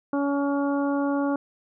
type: harmonic tone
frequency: 282.1 Hz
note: C#4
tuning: 30 cents sharp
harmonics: 1 / 2 / 3 / 4 / 5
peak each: -23 / -29 / -33 / -35 / -37 dBFS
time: 0.13-1.36 s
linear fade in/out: 2 ms
effects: none